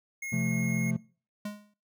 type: tone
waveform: square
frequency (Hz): 2158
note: C#7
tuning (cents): -47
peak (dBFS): -35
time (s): 0.22-0.91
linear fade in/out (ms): 5
type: chord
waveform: triangle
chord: F major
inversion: second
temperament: equal with one note detuned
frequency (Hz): 130.81 / 173.01 / 220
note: C3 / F3 / A3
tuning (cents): 0 / -16 / 0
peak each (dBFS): -29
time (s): 0.32-0.97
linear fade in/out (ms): 10
type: tone with exponential decay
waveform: square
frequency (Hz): 207.7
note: G#3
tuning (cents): 0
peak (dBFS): -32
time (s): 1.45-1.74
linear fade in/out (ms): 5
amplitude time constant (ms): 63
effects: noise-tail reverb RT60 0.4 s tail -23 dB re dry